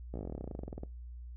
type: slowing click train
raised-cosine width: 2 ms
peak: -27 dBFS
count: 23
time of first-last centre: 0.14-0.834 s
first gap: 16 ms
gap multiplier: 1.06
effects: noise-tail reverb RT60 0.2 s tail -20 dB re dry + added 60 Hz sine -43 dBFS peak until 1.36 s